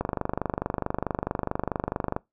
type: click train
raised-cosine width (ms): 1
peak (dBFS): -12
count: 54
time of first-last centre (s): 0.01-2.164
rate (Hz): 24.6
effects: noise-tail reverb RT60 0.2 s tail -23 dB re dry

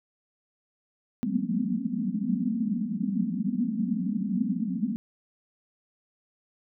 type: band-pass noise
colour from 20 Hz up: pink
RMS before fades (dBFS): -28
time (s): 1.23-4.96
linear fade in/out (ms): 0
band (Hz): 180 to 260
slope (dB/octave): 96
effects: none

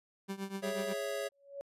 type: tone with tremolo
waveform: 30% pulse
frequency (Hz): 195.2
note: G3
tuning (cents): -7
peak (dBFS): -32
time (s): 0.28-0.94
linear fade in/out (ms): 20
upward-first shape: triangle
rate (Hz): 8.2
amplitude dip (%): 90
type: chord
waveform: square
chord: C# minor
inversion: second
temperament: equal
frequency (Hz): 415.3 / 554.4 / 659.3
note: G#4 / C#5 / E5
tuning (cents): 0 / 0 / 0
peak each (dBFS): -41 / -38 / -42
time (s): 0.62-1.29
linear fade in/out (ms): 20
type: tone with exponential growth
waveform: sine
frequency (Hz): 560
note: C#5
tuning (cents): +18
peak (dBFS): -36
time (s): 1.32-1.61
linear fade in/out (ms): 0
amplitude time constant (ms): 62
effects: resampled to 32000 Hz

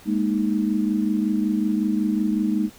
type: chord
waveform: sine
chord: Ab suspended second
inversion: none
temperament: equal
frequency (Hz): 207.7 / 233.1 / 311.1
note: Ab3 / Bb3 / Eb4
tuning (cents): 0 / 0 / 0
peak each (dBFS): -22 / -25 / -24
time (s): 0.05-2.7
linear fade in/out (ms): 50
effects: pink hiss -48 dBFS RMS until 2.78 s

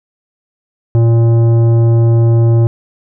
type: tone with tanh clipping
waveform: triangle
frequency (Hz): 115.7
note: A#2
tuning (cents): -13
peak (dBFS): -8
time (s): 0.95-2.67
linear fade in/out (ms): 0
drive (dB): 16
effects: none

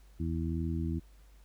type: harmonic tone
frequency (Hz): 82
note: E2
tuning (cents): -9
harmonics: 1 / 2 / 3 / 4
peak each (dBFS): -33 / -36 / -38 / -39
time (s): 0.19-1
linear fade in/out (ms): 20
effects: added 50 Hz sine -54 dBFS peak until 1.44 s + pink hiss -67 dBFS RMS until 1.44 s

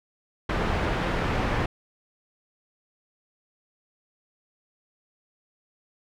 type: low-pass noise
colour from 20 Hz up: pink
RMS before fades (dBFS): -26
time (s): 0.49-1.66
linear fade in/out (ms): 5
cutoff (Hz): 2100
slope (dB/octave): 12
effects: none

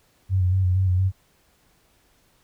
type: tone with vibrato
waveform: sine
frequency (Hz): 92.8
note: F#2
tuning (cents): +6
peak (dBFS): -17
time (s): 0.29-1.12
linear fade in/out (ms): 50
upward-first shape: square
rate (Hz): 4.3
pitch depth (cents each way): 36
effects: pink hiss -62 dBFS RMS until 2.43 s

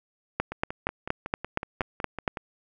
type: two click trains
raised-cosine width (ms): 0.5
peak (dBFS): -18 / -9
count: 11 / 9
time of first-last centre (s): 0.52-2.372 / 0.4-2.278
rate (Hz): 5.4 / 4.26
effects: none

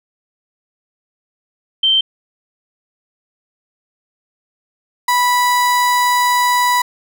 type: tone pair in turn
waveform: sine / 35% pulse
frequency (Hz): 3123 / 983.7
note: G7 / B5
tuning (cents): -7 / -7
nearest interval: octave + minor sixth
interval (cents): 2000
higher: first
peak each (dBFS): -10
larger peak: neither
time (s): 1.83-2.01 / 5.08-6.82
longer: second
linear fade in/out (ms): 5
effects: none

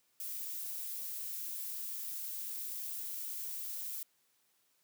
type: noise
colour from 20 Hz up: violet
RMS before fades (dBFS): -41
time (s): 0.2-4.03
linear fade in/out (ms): 2
effects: white hiss -74 dBFS RMS until 4.83 s + high-pass 100 Hz 12 dB/octave

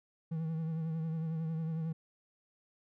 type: tone with vibrato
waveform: triangle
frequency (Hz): 161.3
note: E3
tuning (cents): -37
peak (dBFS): -31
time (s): 0.31-1.93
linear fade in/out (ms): 10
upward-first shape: triangle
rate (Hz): 11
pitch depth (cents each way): 49
effects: none

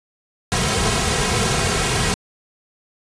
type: noise with comb filter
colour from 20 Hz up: pink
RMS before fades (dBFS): -19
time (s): 0.52-2.14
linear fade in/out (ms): 0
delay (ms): 3.4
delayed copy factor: -0.7
effects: resampled to 22050 Hz

